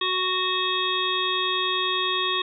harmonic tone, 370 Hz, F#4, in tune, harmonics 1 / 3 / 5 / 7 / 9 / 10, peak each -31 / -27 / -32 / -32 / -28 / -28 dBFS, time 0.01-2.42 s, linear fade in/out 5 ms, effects none

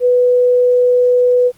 sine tone, 494.6 Hz, B4, 3 cents sharp, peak -8 dBFS, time 0-1.52 s, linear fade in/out 50 ms, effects pink hiss -50 dBFS RMS until 1.57 s + Opus 24 kbps

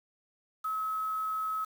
sine tone with quantisation, 1286 Hz, E6, 43 cents flat, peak -30 dBFS, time 0.64-1.65 s, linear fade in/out 10 ms, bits 8, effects none

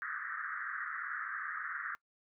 pink band-pass noise, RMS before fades -40 dBFS, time 0.02-1.95 s, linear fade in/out 0 ms, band 1200 to 1900 Hz, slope 96 dB/octave, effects noise-tail reverb RT60 0.1 s tail -22 dB re dry

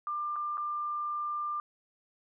sine tone with dropouts, 1193 Hz, D6, 27 cents sharp, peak -31 dBFS, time 0.07-1.6 s, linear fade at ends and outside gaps 1 ms, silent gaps 0.359-0.363 / 0.572-0.579 s, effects none

